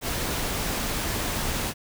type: noise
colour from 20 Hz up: pink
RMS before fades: -28 dBFS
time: 0.01-1.74 s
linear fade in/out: 50 ms
effects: none